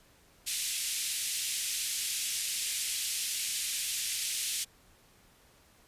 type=band-pass noise; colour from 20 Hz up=white; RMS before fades=-34 dBFS; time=0.46-4.65 s; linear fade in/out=20 ms; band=2300 to 11000 Hz; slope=24 dB/octave; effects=pink hiss -62 dBFS RMS until 5.87 s + resampled to 32000 Hz